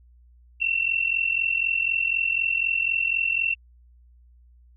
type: tone pair together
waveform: sine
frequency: 2686 / 2730 Hz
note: E7 / F7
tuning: +32 / -40 cents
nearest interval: unison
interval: 28 cents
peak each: -24 dBFS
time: 0.6-3.55 s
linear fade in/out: 20 ms
effects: added 60 Hz sine -51 dBFS peak until 4.76 s